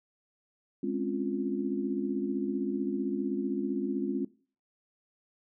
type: chord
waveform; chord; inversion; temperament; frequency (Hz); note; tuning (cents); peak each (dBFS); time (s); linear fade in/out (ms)
sine; Db major seventh; second; equal; 207.7 / 261.6 / 277.2 / 349.2; Ab3 / C4 / Db4 / F4; 0 / 0 / 0 / 0; -34; 0.83-4.25; 5
effects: noise-tail reverb RT60 0.4 s tail -19 dB re dry